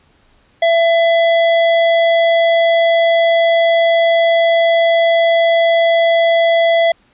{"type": "tone", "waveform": "square", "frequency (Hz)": 669, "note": "E5", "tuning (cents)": 25, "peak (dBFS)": -10, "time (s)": [0.62, 6.92], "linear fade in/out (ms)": 5, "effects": ["pink hiss -54 dBFS RMS until 7.13 s", "resampled to 8000 Hz"]}